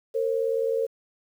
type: tone pair together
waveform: sine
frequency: 457 / 536 Hz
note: A#4 / C5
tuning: -34 / +42 cents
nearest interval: minor third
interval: 276 cents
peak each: -24 / -27 dBFS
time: 0.14-0.87 s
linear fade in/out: 20 ms
effects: 9-bit